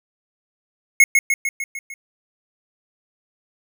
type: tone with echo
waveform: square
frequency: 2172 Hz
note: C#7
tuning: 36 cents flat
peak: -8 dBFS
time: 1-1.04 s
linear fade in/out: 2 ms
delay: 150 ms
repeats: 6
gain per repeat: -4 dB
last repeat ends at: 1.94 s
effects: none